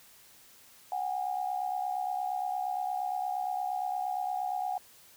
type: tone pair together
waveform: sine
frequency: 738 / 806.6 Hz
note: F#5 / G5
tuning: -5 / +49 cents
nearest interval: major second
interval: 154 cents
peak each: -32 / -34 dBFS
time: 0.92-4.78 s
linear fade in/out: 2 ms
effects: white hiss -57 dBFS RMS until 5.16 s